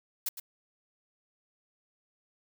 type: noise with echo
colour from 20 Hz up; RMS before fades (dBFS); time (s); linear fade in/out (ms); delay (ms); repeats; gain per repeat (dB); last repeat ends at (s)
blue; -31; 0.26-0.29; 5; 110; 1; -10; 0.4
effects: none